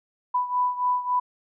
sine beating tone pair, 991 / 994.6 Hz, B5 / B5, +6 / +12 cents, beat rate 3.6 Hz, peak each -23 / -27 dBFS, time 0.34-1.2 s, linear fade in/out 10 ms, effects none

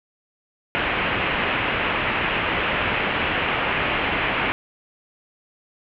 white low-pass noise, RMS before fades -23 dBFS, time 0.75-4.52 s, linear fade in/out 0 ms, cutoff 2900 Hz, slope 48 dB/octave, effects none

